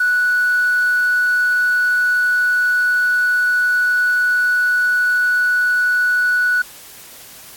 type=tone with tanh clipping; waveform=triangle; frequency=1476 Hz; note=F#6; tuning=5 cents flat; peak=-13 dBFS; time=0-6.62 s; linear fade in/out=5 ms; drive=5 dB; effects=white hiss -39 dBFS RMS until 7.56 s + AAC 64 kbps